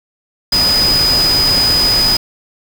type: tone in noise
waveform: sine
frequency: 4978 Hz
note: D#8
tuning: in tune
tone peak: -10 dBFS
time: 0.52-2.17 s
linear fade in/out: 5 ms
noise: pink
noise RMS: -19 dBFS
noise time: 0.52-2.17 s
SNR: +6 dB
effects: none